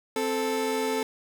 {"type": "tone pair together", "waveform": "30% pulse", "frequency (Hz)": [261.3, 440], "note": ["C4", "A4"], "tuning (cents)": [-2, 0], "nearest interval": "major sixth", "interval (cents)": 902, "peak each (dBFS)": [-28, -24], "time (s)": [0.16, 1.03], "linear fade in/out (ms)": 2, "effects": []}